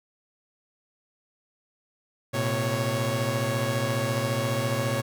sawtooth tone cluster, 113.3 / 127.9 / 554 Hz, A#2 / C3 / C#5, -49 / -39 / -1 cents, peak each -25 dBFS, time 2.33-5.02 s, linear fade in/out 20 ms, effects none

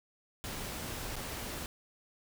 pink noise with dropouts, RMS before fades -40 dBFS, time 0.44-1.66 s, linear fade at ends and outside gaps 0 ms, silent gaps 1.157-1.165 s, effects none

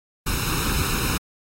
pink noise with comb filter, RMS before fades -24 dBFS, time 0.26-1.18 s, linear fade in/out 10 ms, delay 0.76 ms, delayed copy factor +0.75, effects AAC 48 kbps

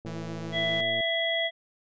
click train, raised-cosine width 2 ms, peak -28 dBFS, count 108, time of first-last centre 0.05-1.005 s, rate 112 Hz
sawtooth tone with vibrato, 164.4 Hz, E3, 4 cents flat, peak -32 dBFS, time 0.06-0.81 s, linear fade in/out 5 ms, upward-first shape triangle, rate 17 Hz, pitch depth 13 cents each way
harmonic tone, 664 Hz, E5, 12 cents sharp, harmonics 1 / 3 / 5, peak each -29 / -29 / -29 dBFS, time 0.52-1.51 s, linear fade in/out 50 ms
effects resampled to 16000 Hz

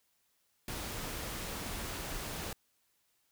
pink noise, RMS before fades -40 dBFS, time 0.68-2.53 s, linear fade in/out 2 ms, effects white hiss -75 dBFS RMS until 3.31 s

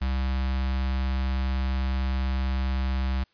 square tone with notch filter, 65.41 Hz, C2, in tune, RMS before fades -26 dBFS, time 0.01-3.24 s, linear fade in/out 10 ms, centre 420 Hz, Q 0.89, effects white hiss -66 dBFS RMS until 3.33 s + resampled to 11025 Hz

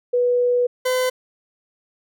sine / 40% pulse tone pair in turn, 490.1 / 508.8 Hz, B4 / C5, -13 / -48 cents, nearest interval minor second, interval 65 cents, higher second, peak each -15 / -17 dBFS, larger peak first, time 0.13-0.67 / 0.85-1.1 s, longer first, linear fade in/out 10 ms, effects none

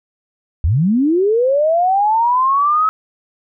sine linear sweep, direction up, 66 to 1293 Hz, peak -11 dBFS, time 0.64-2.89 s, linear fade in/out 0 ms, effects none

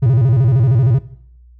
triangle tone with vibrato, 123.47 Hz, B2, in tune, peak -7 dBFS, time 0.02-0.99 s, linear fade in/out 10 ms, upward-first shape square, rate 13 Hz, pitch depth 170 cents each way, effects noise-tail reverb RT60 0.7 s tail -18 dB re dry + added 60 Hz sine -41 dBFS peak until 1.59 s

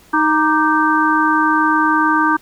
harmonic tone with a mistuned harmonic, 311.1 Hz, D#4, in tune, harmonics 1 / 3 / 4 / 5, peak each -17 / -17 / -17 / -17 dBFS, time 0.13-2.37 s, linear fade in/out 10 ms, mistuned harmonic 4, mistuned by -86 cents, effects pink hiss -48 dBFS RMS until 2.41 s

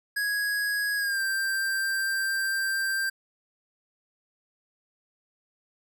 square tone with pitch glide, 1661.2 to 1576.1 Hz, G#6 to G6, 0 to +9 cents, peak -26 dBFS, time 0.16-3.1 s, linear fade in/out 10 ms, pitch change -91 cents, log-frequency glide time 0.97-1.2 s, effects none

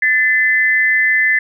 sine tone pair together, 1760 / 2034 Hz, A6 / C7, 0 / -50 cents, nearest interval minor third, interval 250 cents, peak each -13 / -14 dBFS, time 0.02-1.39 s, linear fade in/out 5 ms, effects none

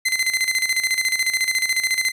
sawtooth tone with tremolo, 2058 Hz, C7, 29 cents flat, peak -13 dBFS, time 0.05-2.12 s, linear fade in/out 10 ms, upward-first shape square, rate 14 Hz, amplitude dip 65%, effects resampled to 32000 Hz

